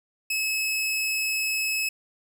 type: tone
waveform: sawtooth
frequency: 2584 Hz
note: E7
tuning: 35 cents flat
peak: -21 dBFS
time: 0.3-1.89 s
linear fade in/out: 5 ms
effects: none